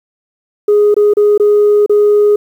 sine tone with dropouts, 415.3 Hz, G#4, in tune, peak -4 dBFS, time 0.68-2.36 s, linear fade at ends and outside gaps 5 ms, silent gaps 0.943-0.965 / 1.137-1.169 / 1.378-1.398 / 1.862-1.895 s, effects tanh soft clip ceiling -3 dBFS + 7-bit

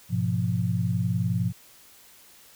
sine chord, F diminished, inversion first, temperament equal, 103.83 / 123.47 / 174.61 Hz, Ab2 / Cb3 / F3, 0 / 0 / 0 cents, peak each -27 dBFS, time 0.09-1.53 s, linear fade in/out 50 ms, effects white hiss -53 dBFS RMS until 2.55 s

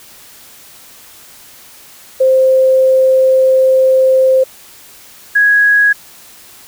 sine tone pair in turn, 523.3 / 1661.4 Hz, C5 / G#6, 0 / 0 cents, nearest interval octave + minor sixth, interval 2000 cents, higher second, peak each -6 dBFS, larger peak neither, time 2.2-4.44 / 5.35-5.93 s, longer first, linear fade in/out 10 ms, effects white hiss -39 dBFS RMS until 6.67 s

